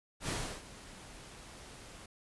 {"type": "noise with ADSR envelope", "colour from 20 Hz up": "pink", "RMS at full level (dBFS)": -35, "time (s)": [0.2, 2.06], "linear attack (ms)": 91, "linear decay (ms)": 320, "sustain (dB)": -16, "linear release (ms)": 4, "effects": ["resampled to 24000 Hz"]}